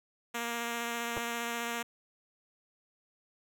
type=tone with vibrato; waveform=5% pulse; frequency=234.8 Hz; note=A#3; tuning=13 cents sharp; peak=-22 dBFS; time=0.34-1.83 s; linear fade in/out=10 ms; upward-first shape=sine; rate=15 Hz; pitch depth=12 cents each way
type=clicks; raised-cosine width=1 ms; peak=-22 dBFS; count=2; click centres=1.168 / 1.177 s
effects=none